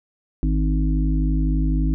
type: harmonic tone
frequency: 51.91 Hz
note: G#1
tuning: in tune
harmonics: 1 / 3 / 5 / 6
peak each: -18 / -25 / -26 / -29 dBFS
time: 0.43-1.94 s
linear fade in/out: 0 ms
effects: none